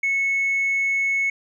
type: tone with tanh clipping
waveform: triangle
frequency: 2200 Hz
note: C#7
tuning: 14 cents flat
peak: -19 dBFS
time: 0.03-1.3 s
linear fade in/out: 5 ms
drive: 5 dB
effects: none